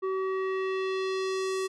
square tone with low-pass filter sweep, 380 Hz, F#4, 46 cents sharp, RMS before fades -30 dBFS, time 0.02-1.68 s, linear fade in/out 20 ms, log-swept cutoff 1100 to 9000 Hz, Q 1.3, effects none

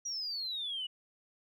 sine exponential sweep, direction down, 5830 to 2900 Hz, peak -34 dBFS, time 0.05-0.87 s, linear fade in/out 10 ms, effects tanh soft clip ceiling -30 dBFS

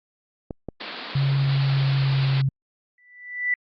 clicks, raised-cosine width 2 ms, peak -17 dBFS, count 2, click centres 0.508 / 0.687 s
white band-pass noise, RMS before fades -34 dBFS, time 0.8-2.42 s, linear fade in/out 10 ms, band 180 to 4700 Hz, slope 96 dB/octave
sine tone with pitch glide, 137.8 to 135.2 Hz, C#3 to C#3, -10 to -43 cents, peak -18 dBFS, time 1.15-2.49 s, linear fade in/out 5 ms, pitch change -33 cents, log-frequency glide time 1.4-2.35 s
sine tone with exponential growth, 1975.5 Hz, B6, in tune, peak -17 dBFS, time 2.98-3.54 s, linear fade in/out 2 ms, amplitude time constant 120 ms
effects Opus 32 kbps

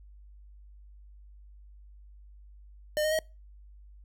square tone with pitch steps, 606 / 618.7 / 631.7 Hz, D#5 / D#5 / D#5, -46 / -10 / +26 cents, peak -26 dBFS, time 2.97-3.189 s, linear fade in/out 0 ms, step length 73 ms, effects noise-tail reverb RT60 0.3 s tail -26 dB re dry + added 50 Hz sine -49 dBFS peak until 4.04 s

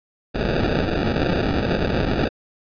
white noise with sample-and-hold, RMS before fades -21 dBFS, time 0.34-2.29 s, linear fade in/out 20 ms, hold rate 1050 Hz, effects resampled to 11025 Hz

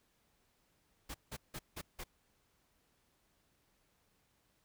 pink noise bursts, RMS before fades -44 dBFS, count 5, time 1.09-2.04 s, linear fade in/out 10 ms, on 54 ms, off 170 ms, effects pink hiss -75 dBFS RMS until 4.64 s

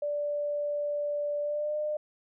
sine tone with pitch glide, 585 to 603.2 Hz, D5 to D5, -7 to +46 cents, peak -28 dBFS, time 0.02-1.97 s, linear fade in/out 5 ms, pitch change +53 cents, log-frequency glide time 1.41-1.76 s, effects none

